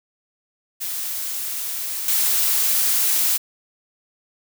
blue noise with level steps, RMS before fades -27 / -19 dBFS, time 0.8-3.38 s, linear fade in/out 20 ms, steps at 2.08 s, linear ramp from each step 2 ms, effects none

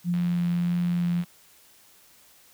sine tone with vibrato, 174.61 Hz, F3, in tune, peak -22 dBFS, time 0.04-1.25 s, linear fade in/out 50 ms, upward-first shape triangle, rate 1.6 Hz, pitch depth 9 cents each way
click train, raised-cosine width 0.3 ms, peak -27 dBFS, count 94, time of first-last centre 0.14-1.237 s, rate 84.8 Hz
effects white hiss -56 dBFS RMS until 2.53 s

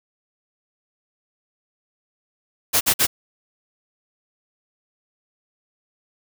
white noise bursts, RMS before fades -17 dBFS, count 3, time 2.73-3.07 s, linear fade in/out 20 ms, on 80 ms, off 50 ms, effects none

